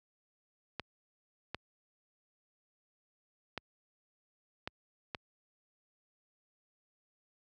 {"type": "clicks", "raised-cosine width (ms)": 0.3, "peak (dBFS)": -21, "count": 5, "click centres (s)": [0.797, 1.546, 3.577, 4.675, 5.148], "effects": ["high-pass 60 Hz 12 dB/octave"]}